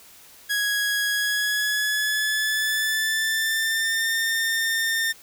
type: tone with pitch glide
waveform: sawtooth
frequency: 1661.2 to 1811.6 Hz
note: G#6 to A#6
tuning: 0 to -50 cents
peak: -18 dBFS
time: 0.49-5.13 s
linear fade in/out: 20 ms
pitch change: +150 cents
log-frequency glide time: 1.1-4.12 s
effects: white hiss -49 dBFS RMS until 5.22 s